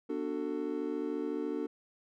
triangle chord, B minor seventh, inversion none, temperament just, 246.9 / 296.3 / 370.4 / 444.5 Hz, B3 / D4 / F#4 / A4, 0 / +15 / +2 / +18 cents, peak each -39 / -34 / -37 / -36 dBFS, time 0.09-1.67 s, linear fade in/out 10 ms, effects none

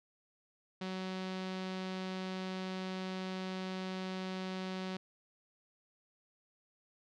sawtooth tone with low-pass filter, 187.1 Hz, F#3, 20 cents sharp, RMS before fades -40 dBFS, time 0.81-4.97 s, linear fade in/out 5 ms, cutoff 4200 Hz, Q 1.7, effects none

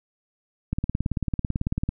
click train, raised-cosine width 5 ms, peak -12 dBFS, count 22, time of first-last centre 0.73-1.89 s, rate 18.1 Hz, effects none

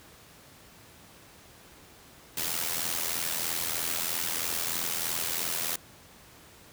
white noise with amplitude modulation, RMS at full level -28 dBFS, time 2.37-5.76 s, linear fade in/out 5 ms, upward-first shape sine, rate 83.1 Hz, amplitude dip 70%, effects pink hiss -53 dBFS RMS until 6.72 s + high-pass 60 Hz 12 dB/octave

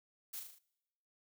blue noise with echo, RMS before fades -44 dBFS, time 0.33-0.4 s, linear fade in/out 10 ms, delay 38 ms, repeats 5, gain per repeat -4 dB, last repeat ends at 0.59 s, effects noise-tail reverb RT60 1.0 s tail -25 dB re dry

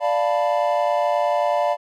triangle chord, B half-diminished seventh, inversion first, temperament equal, 587.3 / 698.5 / 880 / 987.8 Hz, D5 / F5 / A5 / B5, 0 / 0 / 0 / 0 cents, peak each -19 / -20 / -24 / -25 dBFS, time 0-1.77 s, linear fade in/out 50 ms, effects none

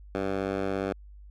10% pulse tone with band-pass filter, 97.3 Hz, G2, 12 cents flat, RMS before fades -30 dBFS, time 0.15-0.93 s, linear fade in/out 0 ms, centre 590 Hz, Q 0.56, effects added 50 Hz sine -45 dBFS peak until 1.3 s

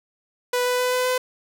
sawtooth tone with pitch steps, 493.9 / 497 / 500.2 / 503.4 / 506.6 Hz, B4 / B4 / B4 / B4 / B4, 0 / +11 / +22 / +33 / +44 cents, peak -16 dBFS, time 0.53-1.18 s, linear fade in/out 5 ms, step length 130 ms, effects none

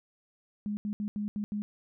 sine tone bursts at uneven times, 207.7 Hz, G#3, in tune, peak -30 dBFS, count 6, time 0.66-0.77 / 0.85-0.93 / 1-1.08 / 1.16-1.28 / 1.36-1.44 / 1.52-1.62 s, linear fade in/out 0 ms, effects none

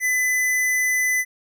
square tone, 2008 Hz, B6, 28 cents sharp, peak -19 dBFS, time 0-1.25 s, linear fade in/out 50 ms, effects none

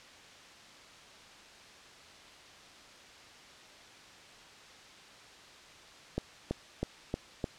accelerating click train, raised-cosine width 2 ms, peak -18 dBFS, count 5, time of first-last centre 6.18-7.442 s, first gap 330 ms, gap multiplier 0.97, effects white hiss -53 dBFS RMS until 7.58 s + low-pass 5000 Hz 12 dB/octave

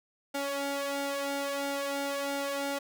sawtooth tone with flanger, 280 Hz, C#4, 18 cents sharp, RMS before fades -33 dBFS, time 0.34-2.79 s, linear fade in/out 10 ms, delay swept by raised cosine 1.4 to 2.18 ms, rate 1.5 Hz, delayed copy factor +0.8, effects none

